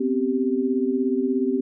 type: tone cluster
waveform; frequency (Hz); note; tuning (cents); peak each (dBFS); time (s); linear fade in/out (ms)
sine; 249.6 / 266.4 / 389; B3 / C4 / G4; +19 / +31 / -13; -24; 0-1.61; 10
effects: none